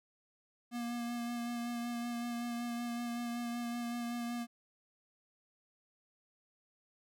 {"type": "tone with vibrato", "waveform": "square", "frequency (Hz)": 237.8, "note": "A#3", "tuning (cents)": 35, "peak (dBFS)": -37, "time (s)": [0.71, 4.47], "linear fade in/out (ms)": 50, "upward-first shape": "sine", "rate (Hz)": 5.3, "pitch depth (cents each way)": 17, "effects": []}